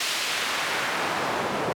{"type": "noise with band-pass filter sweep", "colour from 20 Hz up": "pink", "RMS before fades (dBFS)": -27, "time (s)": [0, 1.73], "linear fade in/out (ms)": 5, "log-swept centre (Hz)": [3700, 590], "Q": 0.73, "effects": ["high-pass 100 Hz 12 dB/octave"]}